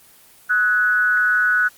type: tone with frequency modulation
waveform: sine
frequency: 1480 Hz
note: F#6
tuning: in tune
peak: -14 dBFS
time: 0.49-1.69 s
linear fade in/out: 20 ms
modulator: 202 Hz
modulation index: 0.49
effects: white hiss -49 dBFS RMS until 1.77 s + Opus 24 kbps